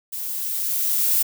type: noise with level ramp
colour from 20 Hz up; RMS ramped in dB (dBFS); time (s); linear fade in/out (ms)
violet; -30 to -18; 0.12-1.23; 10
effects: none